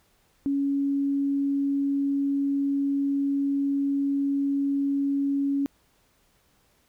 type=tone; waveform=sine; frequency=279.1 Hz; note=C#4; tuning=12 cents sharp; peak=-22 dBFS; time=0.46-5.66 s; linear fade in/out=0 ms; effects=pink hiss -65 dBFS RMS until 6.88 s